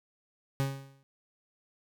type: tone with exponential decay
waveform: 40% pulse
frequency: 136.5 Hz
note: C#3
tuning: 26 cents flat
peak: -24 dBFS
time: 0.6-1.03 s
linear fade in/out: 0 ms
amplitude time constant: 92 ms
effects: none